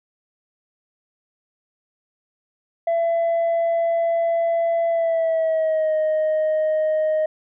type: tone with pitch glide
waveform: sine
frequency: 671 to 622.5 Hz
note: E5 to D#5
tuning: +31 to +1 cents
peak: -15 dBFS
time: 2.87-7.26 s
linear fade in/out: 5 ms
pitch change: -130 cents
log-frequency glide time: 4.89-5.95 s
effects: tanh soft clip ceiling -16 dBFS